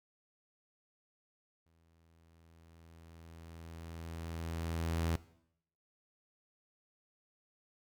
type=tone with exponential growth; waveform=sawtooth; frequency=82.6 Hz; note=E2; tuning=4 cents sharp; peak=-27 dBFS; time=1.66-5.16 s; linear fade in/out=0 ms; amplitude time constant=760 ms; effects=noise-tail reverb RT60 0.7 s tail -18 dB re dry